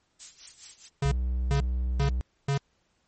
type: noise with tremolo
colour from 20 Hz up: violet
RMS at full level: -34 dBFS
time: 0.19-0.89 s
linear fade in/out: 20 ms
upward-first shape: sine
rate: 4.7 Hz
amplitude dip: 80%
type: tone bursts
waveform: square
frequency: 139.5 Hz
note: C#3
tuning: 11 cents sharp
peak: -24 dBFS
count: 4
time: 1.02-2.578 s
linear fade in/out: 5 ms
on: 97 ms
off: 390 ms
type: tone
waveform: triangle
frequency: 62.2 Hz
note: B1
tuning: 13 cents sharp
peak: -23 dBFS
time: 1.05-2.21 s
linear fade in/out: 0 ms
effects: pink hiss -71 dBFS RMS until 3.07 s + MP3 32 kbps